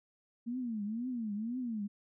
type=tone with vibrato; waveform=sine; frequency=228.3 Hz; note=A#3; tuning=36 cents flat; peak=-34 dBFS; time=0.46-1.88 s; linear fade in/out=20 ms; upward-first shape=triangle; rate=2 Hz; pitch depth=230 cents each way; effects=none